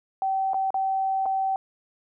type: tone with dropouts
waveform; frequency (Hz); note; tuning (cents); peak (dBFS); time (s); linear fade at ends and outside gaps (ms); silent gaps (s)
sine; 770; G5; -31; -22; 0.22-1.56; 1; 0.534-0.543 / 0.705-0.743 / 1.257-1.261
effects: none